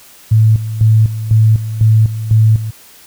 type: tone with tremolo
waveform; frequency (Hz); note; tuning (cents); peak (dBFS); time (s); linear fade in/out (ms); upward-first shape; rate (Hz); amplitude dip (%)
sine; 110; A2; 0; -5; 0.31-2.71; 10; square; 2; 75
effects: white hiss -41 dBFS RMS until 3.06 s